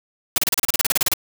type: noise bursts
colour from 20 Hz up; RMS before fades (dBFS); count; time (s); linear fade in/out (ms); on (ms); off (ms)
white; -18; 15; 0.36-1.137; 2; 21; 33
effects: none